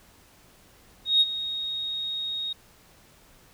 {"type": "tone with ADSR envelope", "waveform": "sine", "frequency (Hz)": 3745, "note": "A#7", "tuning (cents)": 7, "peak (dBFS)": -14, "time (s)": [1.05, 2.53], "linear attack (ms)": 160, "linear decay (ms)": 35, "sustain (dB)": -14, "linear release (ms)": 6, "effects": ["tanh soft clip ceiling -10 dBFS", "pink hiss -56 dBFS RMS until 3.53 s"]}